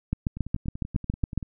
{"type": "two click trains", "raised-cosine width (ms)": 5, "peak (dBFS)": [-12, -23], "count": [10, 12], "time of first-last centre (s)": [[0.13, 1.377], [0.37, 1.428]], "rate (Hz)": [7.22, 10.4], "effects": []}